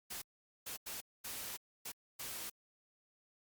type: noise bursts at uneven times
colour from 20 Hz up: white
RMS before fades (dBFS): -44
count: 6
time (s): 0.1-0.22 / 0.66-0.77 / 0.86-1.01 / 1.24-1.57 / 1.85-1.92 / 2.19-2.5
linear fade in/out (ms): 10
effects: Opus 48 kbps